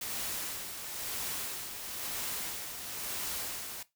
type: noise with tremolo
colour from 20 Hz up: white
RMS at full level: -36 dBFS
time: 0.01-3.83 s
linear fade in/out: 5 ms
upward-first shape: sine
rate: 1 Hz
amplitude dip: 50%
effects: noise-tail reverb RT60 0.2 s tail -18 dB re dry

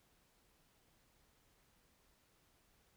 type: silence
effects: pink hiss -73 dBFS RMS until 2.96 s

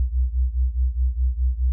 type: beating tone pair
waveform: sine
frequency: 61.1 / 65.9 Hz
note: B1 / C2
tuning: -18 / +13 cents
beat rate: 4.8 Hz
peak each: -20 / -23 dBFS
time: 0-1.72 s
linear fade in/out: 0 ms
effects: none

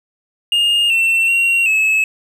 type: tone with pitch steps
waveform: triangle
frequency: 2833 / 2697 / 2746 / 2589 Hz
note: F7 / E7 / F7 / E7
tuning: +24 / +39 / -30 / -32 cents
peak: -10 dBFS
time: 0.52-2.04 s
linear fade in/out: 2 ms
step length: 380 ms
effects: none

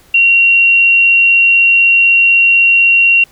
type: tone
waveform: sine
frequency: 2748 Hz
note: F7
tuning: 29 cents flat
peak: -5 dBFS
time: 0.14-3.24 s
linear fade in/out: 5 ms
effects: pink hiss -46 dBFS RMS until 3.31 s

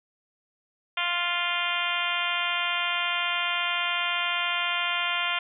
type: harmonic tone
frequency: 349.2 Hz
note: F4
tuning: in tune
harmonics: 2 / 3 / 4 / 5 / 6 / 7 / 8 / 9 / 10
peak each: -36 / -33 / -32 / -37 / -33 / -32 / -33 / -32 / -38 dBFS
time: 0.97-5.39 s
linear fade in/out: 5 ms
effects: none

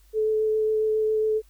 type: tone with vibrato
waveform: sine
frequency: 433.8 Hz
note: A4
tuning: 25 cents flat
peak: -20 dBFS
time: 0.13-1.42 s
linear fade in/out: 50 ms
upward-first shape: sine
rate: 7.3 Hz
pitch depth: 9 cents each way
effects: added 50 Hz sine -53 dBFS peak until 1.49 s + white hiss -63 dBFS RMS until 1.49 s

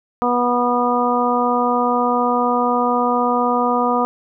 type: harmonic tone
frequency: 244.1 Hz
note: B3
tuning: 20 cents flat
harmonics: 1 / 2 / 3 / 4 / 5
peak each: -21 / -21 / -21 / -21 / -21 dBFS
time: 0.22-4.05 s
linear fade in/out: 0 ms
effects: none

